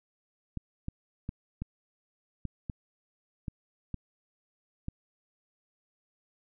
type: clicks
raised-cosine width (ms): 5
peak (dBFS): -22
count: 9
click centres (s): 0.573 / 0.884 / 1.291 / 1.62 / 2.453 / 2.698 / 3.482 / 3.943 / 4.884
effects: none